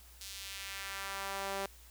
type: tone with high-pass filter sweep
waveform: sawtooth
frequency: 196 Hz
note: G3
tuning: in tune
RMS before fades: -41 dBFS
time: 0.21-1.66 s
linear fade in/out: 0 ms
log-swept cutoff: 4500 to 510 Hz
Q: 1.1
effects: added 60 Hz sine -56 dBFS peak until 1.9 s + white hiss -59 dBFS RMS until 1.9 s